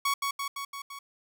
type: tone with echo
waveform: sawtooth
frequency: 1116 Hz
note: C#6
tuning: 11 cents sharp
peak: -21 dBFS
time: 0.05-0.14 s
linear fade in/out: 5 ms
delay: 170 ms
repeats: 5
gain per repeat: -3 dB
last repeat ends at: 0.99 s
effects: none